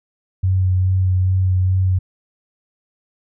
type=tone with vibrato; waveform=sine; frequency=93 Hz; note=F#2; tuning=9 cents sharp; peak=-13 dBFS; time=0.43-1.99 s; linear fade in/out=10 ms; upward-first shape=sine; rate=2.4 Hz; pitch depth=17 cents each way; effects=none